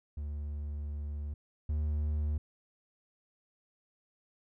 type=tone pair in turn; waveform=triangle; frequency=73.42 / 75.27 Hz; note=D2 / D2; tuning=0 / +43 cents; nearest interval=unison; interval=43 cents; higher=second; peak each=-33 / -27 dBFS; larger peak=second; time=0.17-1.34 / 1.69-2.38 s; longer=first; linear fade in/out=5 ms; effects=none